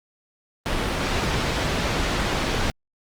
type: low-pass noise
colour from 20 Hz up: pink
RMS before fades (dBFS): -24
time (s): 0.66-2.7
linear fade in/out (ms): 0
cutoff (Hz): 4600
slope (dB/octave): 12
effects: Opus 32 kbps